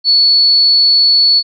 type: tone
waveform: sine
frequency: 4423 Hz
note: C#8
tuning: 5 cents flat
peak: -6 dBFS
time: 0.04-1.43 s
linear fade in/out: 50 ms
effects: none